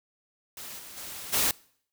white noise with level steps, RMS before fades -41 / -45 / -40 / -25 dBFS, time 0.57-1.51 s, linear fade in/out 2 ms, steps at 0.78 / 0.96 / 1.32 s, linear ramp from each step 20 ms, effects noise-tail reverb RT60 0.6 s tail -24 dB re dry

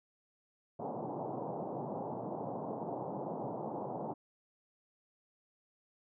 white band-pass noise, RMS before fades -40 dBFS, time 0.79-4.14 s, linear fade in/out 10 ms, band 120 to 900 Hz, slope 48 dB/octave, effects none

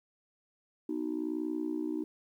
sine tone with amplitude modulation, 311.1 Hz, D#4, in tune, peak -26 dBFS, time 0.89-2.04 s, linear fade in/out 5 ms, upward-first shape sine, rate 61.1 Hz, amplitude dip 100%, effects tanh soft clip ceiling -25 dBFS + 11-bit

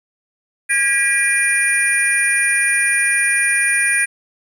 sine tone cluster, 1637 / 1939 / 2404 / 9540 Hz, G#6 / B6 / D7 / D9, -25 / -32 / +40 / +26 cents, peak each -18 dBFS, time 0.69-4.06 s, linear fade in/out 20 ms, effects tanh soft clip ceiling -7 dBFS + 8-bit

